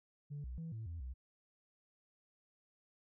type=tone with pitch steps; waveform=sine; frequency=144.9 / 62 / 163.8 / 111.4 / 83.6 / 63.6 Hz; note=D3 / B1 / E3 / A2 / E2 / C2; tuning=-23 / +7 / -11 / +22 / +25 / -48 cents; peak=-40 dBFS; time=0.3-1.14 s; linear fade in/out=20 ms; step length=140 ms; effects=tanh soft clip ceiling -39 dBFS